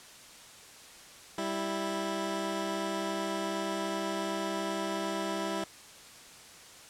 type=tone pair together; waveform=15% pulse; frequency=196.02 / 329.4 Hz; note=G3 / E4; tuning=0 / -1 cents; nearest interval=major sixth; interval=899 cents; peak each=-29 / -27 dBFS; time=1.38-5.64 s; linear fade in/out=2 ms; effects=white hiss -51 dBFS RMS until 6.89 s + low-pass 9000 Hz 12 dB/octave